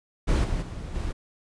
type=noise with level steps; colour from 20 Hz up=brown; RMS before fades=-21 / -28 / -35 / -30 dBFS; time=0.27-1.13 s; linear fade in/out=20 ms; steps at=0.43 / 0.61 / 0.94 s; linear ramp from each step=20 ms; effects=resampled to 22050 Hz